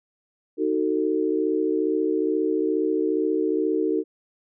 sine chord, D# diminished, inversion none, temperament just, 311.1 / 373.4 / 448 Hz, D#4 / F#4 / A4, 0 / +16 / +31 cents, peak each -24 / -25 / -25 dBFS, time 0.57-4.04 s, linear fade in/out 50 ms, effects none

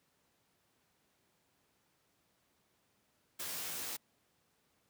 white noise with comb filter, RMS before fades -41 dBFS, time 3.39-3.97 s, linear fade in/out 10 ms, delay 16 ms, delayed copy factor -0.75, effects pink hiss -75 dBFS RMS until 4.89 s + high-pass 100 Hz 12 dB/octave

